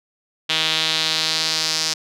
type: tone with band-pass filter sweep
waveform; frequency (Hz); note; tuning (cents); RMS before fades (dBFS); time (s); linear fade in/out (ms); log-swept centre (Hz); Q
sawtooth; 158.7; D#3; +35; -21; 0.49-1.94; 10; 3400 to 5200; 3
effects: none